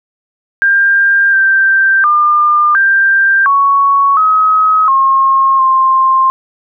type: tone with pitch steps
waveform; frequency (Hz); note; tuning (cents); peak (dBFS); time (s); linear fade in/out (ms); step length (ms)
sine; 1596 / 1569 / 1202 / 1582 / 1113 / 1272 / 1076 / 1055; G6 / G6 / D6 / G6 / C#6 / D#6 / C6 / C6; +31 / +1 / +40 / +15 / +7 / +38 / +48 / +14; -6; 0.62-6.3; 0; 710
effects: none